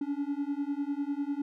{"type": "beating tone pair", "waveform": "triangle", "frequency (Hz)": [280, 290], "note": ["C#4", "D4"], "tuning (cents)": [18, -22], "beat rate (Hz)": 10, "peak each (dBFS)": -31, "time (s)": [0.01, 1.42], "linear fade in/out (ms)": 5, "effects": []}